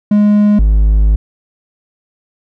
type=tone pair in turn; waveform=triangle; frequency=207.7 / 52.27 Hz; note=G#3 / G#1; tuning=0 / +12 cents; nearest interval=2 octaves; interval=2388 cents; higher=first; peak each=-4 dBFS; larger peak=neither; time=0.11-0.59 / 0.59-1.16 s; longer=second; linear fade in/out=5 ms; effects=none